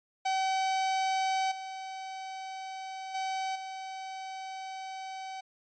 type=tone with level steps; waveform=45% pulse; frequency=763 Hz; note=G5; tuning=47 cents flat; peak=-27 / -38 / -31 / -38 dBFS; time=0.25-5.41 s; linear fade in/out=10 ms; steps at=1.51 / 3.14 / 3.55 s; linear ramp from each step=10 ms; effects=resampled to 16000 Hz